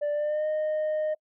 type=tone with pitch glide; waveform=sine; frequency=587.3 to 616.1 Hz; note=D5 to D#5; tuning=0 to -17 cents; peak=-22 dBFS; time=0.01-1.15 s; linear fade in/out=20 ms; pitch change=+83 cents; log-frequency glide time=0.12-0.47 s; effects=noise-tail reverb RT60 0.1 s tail -26 dB re dry + tanh soft clip ceiling -24 dBFS